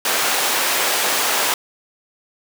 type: high-pass noise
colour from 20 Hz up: pink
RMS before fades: -19 dBFS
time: 0.05-1.54 s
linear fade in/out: 2 ms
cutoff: 620 Hz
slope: 12 dB/octave
effects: none